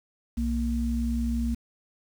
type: tone pair together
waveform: sine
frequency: 61.74 / 232.8 Hz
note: B1 / A#3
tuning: 0 / -2 cents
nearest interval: octave + major seventh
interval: 2298 cents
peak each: -27 dBFS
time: 0.37-1.55 s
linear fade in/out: 10 ms
effects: 8-bit